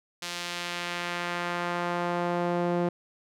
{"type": "tone with band-pass filter sweep", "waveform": "sawtooth", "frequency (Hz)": 174.61, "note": "F3", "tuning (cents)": 0, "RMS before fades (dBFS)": -30, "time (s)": [0.22, 2.89], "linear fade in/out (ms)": 5, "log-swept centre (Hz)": [4600, 440], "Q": 0.86, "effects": []}